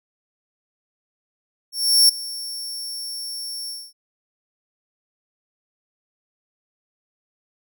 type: tone with ADSR envelope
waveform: sawtooth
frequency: 5460 Hz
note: F8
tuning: 40 cents flat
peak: -7 dBFS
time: 1.72-3.93 s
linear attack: 370 ms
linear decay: 6 ms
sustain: -19 dB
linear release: 240 ms
effects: none